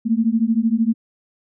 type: beating tone pair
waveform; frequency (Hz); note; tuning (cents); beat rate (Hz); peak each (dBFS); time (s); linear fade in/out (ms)
sine; 220 / 233; A3 / A#3; 0 / -1; 13; -18; 0.05-0.94; 20
effects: none